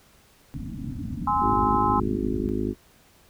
white low-pass noise, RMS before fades -33 dBFS, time 0.54-2.49 s, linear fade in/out 0 ms, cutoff 290 Hz, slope 96 dB/octave
sine chord, Ab augmented, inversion none, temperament just, 830.6 / 1038.3 / 1297.8 Hz, Ab5 / C6 / E6, 0 / -14 / -27 cents, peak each -24 / -23 / -28 dBFS, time 1.27-2 s, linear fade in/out 5 ms
harmonic tone, 51.91 Hz, G#1, in tune, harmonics 1 / 2 / 4 / 5 / 6 / 7 / 8, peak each -34 / -33 / -31 / -29 / -33 / -30 / -35 dBFS, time 1.4-2.75 s, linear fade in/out 50 ms
effects pink hiss -57 dBFS RMS until 3.29 s

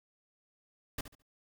pink noise with echo, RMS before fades -36 dBFS, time 0.98-1.01 s, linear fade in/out 5 ms, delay 71 ms, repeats 3, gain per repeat -12 dB, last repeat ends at 1.223 s, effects none

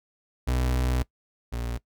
35% pulse tone pair in turn, 62.7 / 59.18 Hz, B1 / A#1, +27 / +27 cents, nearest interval minor second, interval 100 cents, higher first, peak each -21 / -27 dBFS, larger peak first, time 0.47-1.03 / 1.52-1.78 s, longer first, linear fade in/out 10 ms, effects noise-tail reverb RT60 0.1 s tail -21 dB re dry

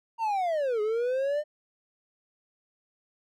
triangle linear two-way sweep, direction down then up, 932.3 to 415.3 to 608 Hz, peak -23 dBFS, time 0.18-1.44 s, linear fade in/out 50 ms, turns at 0.81 s, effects none

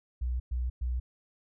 sine tone bursts, 61.7 Hz, B1, 1 cent flat, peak -28 dBFS, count 3, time 0.21-1 s, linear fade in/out 10 ms, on 190 ms, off 110 ms, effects none

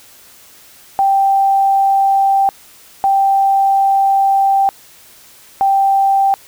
sine tone bursts at uneven times, 784 Hz, G5, in tune, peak -9 dBFS, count 3, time 0.99-2.49 / 3.04-4.69 / 5.61-6.34 s, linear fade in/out 0 ms, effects white hiss -43 dBFS RMS until 6.47 s

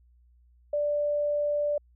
sine tone, 587.3 Hz, D5, in tune, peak -24 dBFS, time 0.73-1.78 s, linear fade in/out 5 ms, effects added 60 Hz sine -57 dBFS peak until 1.95 s

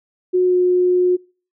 sine tone with pitch glide, 364.7 to 361.1 Hz, F#4 to F#4, -25 to -42 cents, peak -12 dBFS, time 0.33-1.17 s, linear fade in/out 20 ms, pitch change -17 cents, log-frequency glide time 0.45-0.56 s, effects noise-tail reverb RT60 0.4 s tail -26 dB re dry

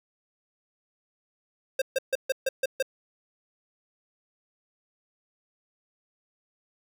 square tone bursts, 530 Hz, C5, 22 cents sharp, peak -23 dBFS, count 7, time 1.79-2.826 s, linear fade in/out 5 ms, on 28 ms, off 140 ms, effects none

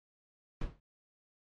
brown noise with exponential decay, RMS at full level -30 dBFS, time 0.61-0.8 s, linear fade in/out 5 ms, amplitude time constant 41 ms, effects low-pass 4000 Hz 12 dB/octave + MP3 48 kbps

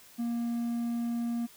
triangle tone, 235.4 Hz, A#3, 17 cents sharp, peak -27 dBFS, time 0.18-1.47 s, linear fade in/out 20 ms, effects white hiss -55 dBFS RMS until 1.56 s

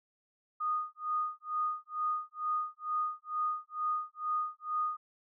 sine tone with tremolo, 1234 Hz, D#6, 15 cents flat, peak -28 dBFS, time 0.6-4.97 s, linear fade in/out 10 ms, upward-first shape sine, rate 2.2 Hz, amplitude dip 100%, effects none

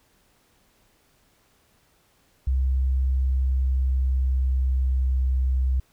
sine tone with pitch glide, 65.41 to 64.66 Hz, C2 to C2, 0 to -20 cents, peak -19 dBFS, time 2.47-5.8 s, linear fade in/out 5 ms, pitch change -20 cents, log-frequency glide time 3.14-5.18 s, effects pink hiss -63 dBFS RMS until 5.92 s

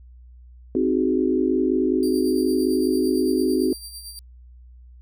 sine chord, Ab dominant seventh, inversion first, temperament equal, 261.6 / 311.1 / 370 / 415.3 Hz, C4 / Eb4 / Gb4 / Ab4, 0 / 0 / 0 / 0 cents, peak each -22 / -24 / -22 / -27 dBFS, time 0.75-3.73 s, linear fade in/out 2 ms
20% pulse tone with tremolo, 4699 Hz, D8, in tune, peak -28 dBFS, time 2.03-4.19 s, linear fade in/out 0 ms, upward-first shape sine, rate 8.9 Hz, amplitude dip 55%
effects added 61 Hz sine -43 dBFS peak until 5.01 s

